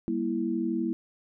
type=chord; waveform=sine; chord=E diminished; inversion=first; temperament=just; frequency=197.78 / 237.3 / 329.6 Hz; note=G3 / Bb3 / E4; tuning=+16 / +31 / 0 cents; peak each=-33 / -30 / -29 dBFS; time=0.08-0.93 s; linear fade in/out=0 ms; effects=none